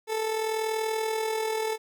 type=tone with amplitude modulation; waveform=30% pulse; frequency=440 Hz; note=A4; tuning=in tune; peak=-22 dBFS; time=0.07-1.78 s; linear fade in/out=50 ms; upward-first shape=sine; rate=40.6 Hz; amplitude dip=45%; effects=none